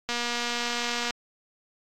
click train, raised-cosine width 0.2 ms, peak -12 dBFS, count 244, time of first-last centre 0.09-1.107 s, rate 239 Hz, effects AAC 64 kbps

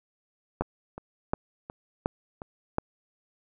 two click trains, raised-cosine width 1 ms, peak -24 / -11 dBFS, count 6 / 4, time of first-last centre 0.62-2.419 / 0.61-2.784 s, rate 2.78 / 1.38 Hz, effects none

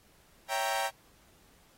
sawtooth chord, C# diminished seventh, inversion none, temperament equal, 554.4 / 659.3 / 784 / 932.3 Hz, C#5 / E5 / G5 / Bb5, 0 / 0 / 0 / 0 cents, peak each -33 / -33 / -28 / -31 dBFS, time 0.48-0.91 s, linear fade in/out 50 ms, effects pink hiss -63 dBFS RMS until 1.77 s + AAC 48 kbps

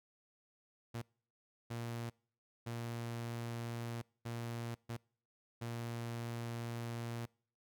sawtooth tone bursts at uneven times, 117.3 Hz, A#2, 11 cents sharp, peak -36 dBFS, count 6, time 0.94-1.02 / 1.7-2.1 / 2.66-4.02 / 4.25-4.75 / 4.89-4.97 / 5.61-7.26 s, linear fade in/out 10 ms, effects noise-tail reverb RT60 0.5 s tail -26 dB re dry

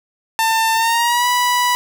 sawtooth tone with pitch glide, 896 to 982.8 Hz, A5 to B5, +31 to -9 cents, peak -10 dBFS, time 0.39-1.75 s, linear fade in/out 0 ms, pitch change +160 cents, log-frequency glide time 0.75-1.27 s, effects none

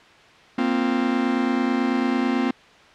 45% pulse chord, Bb suspended second, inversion none, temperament just, 233.1 / 262.2 / 349.6 Hz, Bb3 / C4 / F4, 0 / +4 / +2 cents, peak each -24 / -22 / -28 dBFS, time 0.58-2.51 s, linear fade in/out 5 ms, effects white hiss -49 dBFS RMS until 2.94 s + low-pass 3000 Hz 12 dB/octave

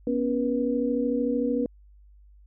sine tone cluster, 243.2 / 276.5 / 482.4 Hz, B3 / C#4 / B4, -26 / -4 / -41 cents, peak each -27 dBFS, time 0.07-1.66 s, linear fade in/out 2 ms, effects added 50 Hz sine -50 dBFS peak until 2.46 s

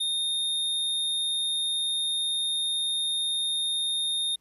square tone, 3671 Hz, A#7, 27 cents flat, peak -26 dBFS, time 0-4.36 s, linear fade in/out 10 ms, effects pink hiss -71 dBFS RMS until 4.4 s + resampled to 32000 Hz

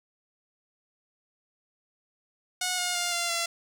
5% pulse tone with pitch steps, 729 / 716.5 / 704.2 / 692.1 / 680.2 Hz, F#5 / F5 / F5 / F5 / F5, -26 / +44 / +14 / -16 / -46 cents, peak -15 dBFS, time 2.61-3.46 s, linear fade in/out 5 ms, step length 170 ms, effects none

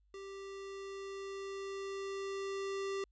square tone with level ramp, 392 Hz, G4, in tune, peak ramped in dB -46 to -36 dBFS, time 0.14-3.04 s, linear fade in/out 2 ms, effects added 50 Hz sine -68 dBFS peak until 3.11 s + resampled to 16000 Hz

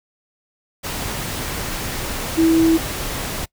sine tone in noise, 326.1 Hz, E4, 19 cents flat, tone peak -11 dBFS, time 2.37-2.78 s, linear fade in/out 20 ms, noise pink, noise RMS -26 dBFS, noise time 0.83-3.46 s, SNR +12 dB, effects noise-tail reverb RT60 0.1 s tail -23 dB re dry

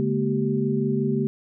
sine tone cluster, 142.6 / 211.3 / 236.8 / 386.9 Hz, C#3 / G#3 / A#3 / G4, +49 / +30 / +27 / -23 cents, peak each -26 dBFS, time 0-1.27 s, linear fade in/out 0 ms, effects none

